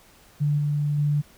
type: tone with level steps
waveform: sine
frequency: 146.83 Hz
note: D3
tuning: in tune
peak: -19 / -21 / -19 dBFS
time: 0.4-1.22 s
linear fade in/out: 20 ms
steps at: 0.58 / 0.98 s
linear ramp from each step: 5 ms
effects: pink hiss -54 dBFS RMS until 1.37 s